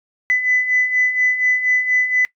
sine beating tone pair, 2000 / 2004.2 Hz, B6 / B6, +21 / +25 cents, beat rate 4.2 Hz, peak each -21 / -15 dBFS, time 0.3-2.25 s, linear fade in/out 0 ms, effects noise-tail reverb RT60 0.1 s tail -20 dB re dry + tanh soft clip ceiling -7 dBFS

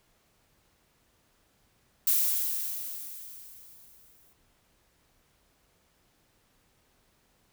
violet noise with exponential decay, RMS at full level -23 dBFS, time 2.07-4.33 s, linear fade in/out 2 ms, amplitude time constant 490 ms, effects pink hiss -68 dBFS RMS until 7.52 s

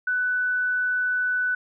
sine tone, 1493 Hz, F#6, 15 cents sharp, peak -21 dBFS, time 0.07-1.55 s, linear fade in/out 5 ms, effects none

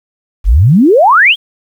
sine exponential sweep, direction up, 40.87 to 3413 Hz, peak -3 dBFS, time 0.44-1.36 s, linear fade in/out 50 ms, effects 7-bit

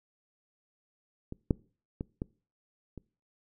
clicks, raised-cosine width 3 ms, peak -25 / -11 / -21 / -20 / -29 dBFS, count 5, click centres 1.324 / 1.508 / 2.009 / 2.219 / 2.977 s, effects noise-tail reverb RT60 0.4 s tail -24 dB re dry

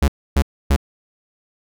45% pulse tone bursts, 70.1 Hz, C#2, 20 cents sharp, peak -12 dBFS, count 3, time 0.02-0.763 s, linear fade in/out 5 ms, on 61 ms, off 280 ms, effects none

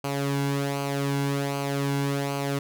sawtooth tone with flanger, 140 Hz, C#3, 18 cents sharp, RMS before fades -27 dBFS, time 0.04-2.59 s, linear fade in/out 5 ms, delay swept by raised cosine 0.55 to 1.65 ms, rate 1.3 Hz, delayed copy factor -0.6, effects none

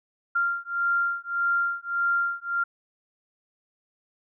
sine beating tone pair, 1389 / 1390.7 Hz, F6 / F6, -10 / -8 cents, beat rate 1.7 Hz, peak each -26 dBFS, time 0.35-2.64 s, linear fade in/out 10 ms, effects none

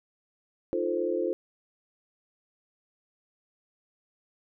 sine chord, F dominant seventh, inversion third, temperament equal, 311.1 / 349.2 / 440 / 523.3 Hz, Eb4 / F4 / A4 / C5, 0 / 0 / 0 / 0 cents, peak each -35 / -29 / -32 / -31 dBFS, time 0.73-1.33 s, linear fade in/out 0 ms, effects none

